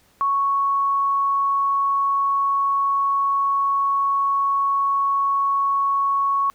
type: tone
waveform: sine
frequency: 1108.7 Hz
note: C#6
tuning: in tune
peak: -17 dBFS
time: 0.21-6.5 s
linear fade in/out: 0 ms
effects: pink hiss -58 dBFS RMS until 6.54 s